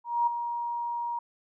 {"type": "tone with ADSR envelope", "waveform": "sine", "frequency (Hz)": 947, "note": "A#5", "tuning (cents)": 27, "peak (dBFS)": -20, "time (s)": [0.04, 1.19], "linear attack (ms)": 230, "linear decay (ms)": 8, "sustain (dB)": -9, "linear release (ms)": 4, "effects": []}